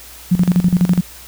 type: tone with tremolo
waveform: sine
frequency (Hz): 178.7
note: F3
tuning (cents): +40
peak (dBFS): -8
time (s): 0.31-1.01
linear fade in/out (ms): 10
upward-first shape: square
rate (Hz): 12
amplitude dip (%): 80
effects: added 60 Hz sine -43 dBFS peak until 1.27 s + white hiss -38 dBFS RMS until 1.27 s